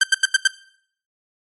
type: tone bursts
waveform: sawtooth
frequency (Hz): 1565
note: G6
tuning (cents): -3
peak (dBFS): -7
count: 5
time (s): 0.01-0.475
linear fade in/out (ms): 5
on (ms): 25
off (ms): 85
effects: noise-tail reverb RT60 0.6 s tail -18 dB re dry + MP3 48 kbps